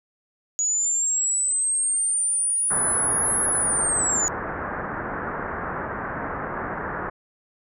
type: linear two-way sweep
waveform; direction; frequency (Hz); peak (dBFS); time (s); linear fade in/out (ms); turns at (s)
sine; up then down; 6800 to 10760 to 6800; -20; 0.59-4.28; 0; 3.41
type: low-pass noise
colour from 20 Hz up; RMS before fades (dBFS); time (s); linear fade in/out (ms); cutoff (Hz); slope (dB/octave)
white; -30; 2.7-7.1; 10; 1700; 48
effects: none